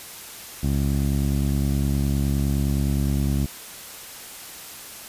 15% pulse tone with low-pass filter, 69.7 Hz, C#2, 10 cents sharp, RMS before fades -22 dBFS, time 0.63-3.46 s, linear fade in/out 5 ms, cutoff 310 Hz, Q 0.65, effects white hiss -39 dBFS RMS until 5.08 s + resampled to 32000 Hz

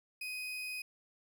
35% pulse tone, 2503 Hz, D#7, 10 cents sharp, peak -37 dBFS, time 0.21-0.82 s, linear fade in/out 5 ms, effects none

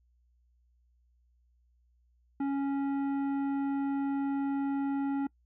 triangle tone with tanh clipping, 277.2 Hz, C#4, in tune, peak -30 dBFS, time 2.4-5.27 s, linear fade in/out 5 ms, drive 15 dB, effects noise-tail reverb RT60 0.1 s tail -24 dB re dry + added 60 Hz sine -65 dBFS peak until 5.45 s

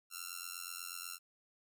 5% pulse tone with amplitude modulation, 1363 Hz, F6, 43 cents flat, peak -27 dBFS, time 0.1-1.19 s, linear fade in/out 50 ms, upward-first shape sine, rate 88.2 Hz, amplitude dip 100%, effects none

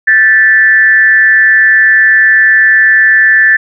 sine tone with frequency modulation, 1760 Hz, A6, in tune, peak -3 dBFS, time 0.07-3.57 s, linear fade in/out 10 ms, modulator 192 Hz, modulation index 0.53, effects none

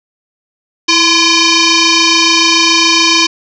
sine tone with frequency modulation, 1041 Hz, C6, 9 cents flat, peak -6 dBFS, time 0.88-3.27 s, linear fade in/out 10 ms, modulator 685 Hz, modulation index 7, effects none

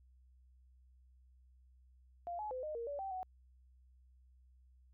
sine tone with pitch steps, 694 / 848 / 511 / 612 / 466.6 / 573 / 776 / 744 Hz, F5 / G#5 / C5 / D#5 / A#4 / D5 / G5 / F#5, -11 / +36 / -41 / -29 / +2 / -43 / -18 / +9 cents, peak -39 dBFS, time 2.27-3.23 s, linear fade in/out 0 ms, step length 120 ms, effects added 63 Hz sine -62 dBFS peak until 4.93 s

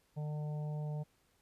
harmonic tone, 150.2 Hz, D3, 39 cents sharp, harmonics 1 / 3 / 4 / 5 / 6, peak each -36 / -52 / -51 / -55 / -58 dBFS, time 0.16-1.04 s, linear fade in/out 20 ms, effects pink hiss -73 dBFS RMS until 1.41 s + resampled to 32000 Hz

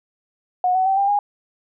sine tone with pitch steps, 729 / 750.4 / 772.3 / 795 / 818.3 Hz, F#5 / F#5 / G5 / G5 / G#5, -26 / +24 / -26 / +24 / -26 cents, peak -15 dBFS, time 0.64-1.19 s, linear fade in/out 2 ms, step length 110 ms, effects none

